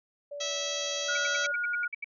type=tone with vibrato; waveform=sine; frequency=575 Hz; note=D5; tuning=37 cents flat; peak=-36 dBFS; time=0.31-1.52 s; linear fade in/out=10 ms; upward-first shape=triangle; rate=2.8 Hz; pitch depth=8 cents each way
type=harmonic tone; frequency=653 Hz; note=E5; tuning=17 cents flat; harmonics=1 / 2 / 3 / 4 / 5 / 6 / 7 / 8 / 9 / 10; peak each=-45 / -45 / -43 / -42 / -36 / -38 / -42 / -46 / -38 / -41 dBFS; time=0.4-1.47 s; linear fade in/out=10 ms
type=tone; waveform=sine; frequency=1439 Hz; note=F#6; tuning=49 cents flat; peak=-28 dBFS; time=1.08-1.88 s; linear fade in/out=10 ms
type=tone bursts; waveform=sine; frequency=2295 Hz; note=D7; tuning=40 cents flat; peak=-32 dBFS; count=10; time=1.15-2.044 s; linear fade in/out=5 ms; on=21 ms; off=76 ms
effects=none